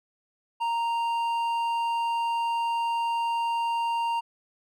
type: tone with hard clipping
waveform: triangle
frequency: 930 Hz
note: A#5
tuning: 4 cents flat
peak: -26 dBFS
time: 0.6-4.21 s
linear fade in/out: 20 ms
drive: 10 dB
effects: none